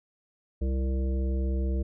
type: harmonic tone with a mistuned harmonic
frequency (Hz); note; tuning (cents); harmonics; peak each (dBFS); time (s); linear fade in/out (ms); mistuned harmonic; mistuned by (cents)
65.41; C2; 0; 1 / 3 / 5 / 7 / 9; -25 / -36 / -38 / -41 / -45; 0.61-1.83; 10; 5; +34
effects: none